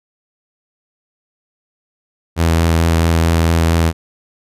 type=tone with vibrato; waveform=sawtooth; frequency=82.7 Hz; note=E2; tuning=6 cents sharp; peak=-7 dBFS; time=2.36-3.93 s; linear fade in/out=50 ms; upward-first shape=triangle; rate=4.5 Hz; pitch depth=17 cents each way; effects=resampled to 32000 Hz